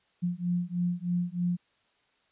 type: beating tone pair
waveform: sine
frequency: 174.61 / 177.81 Hz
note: F3 / F3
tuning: 0 / +31 cents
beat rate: 3.2 Hz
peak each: -30 dBFS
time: 0.22-1.57 s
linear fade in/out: 20 ms
effects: white hiss -69 dBFS RMS until 2.31 s + resampled to 8000 Hz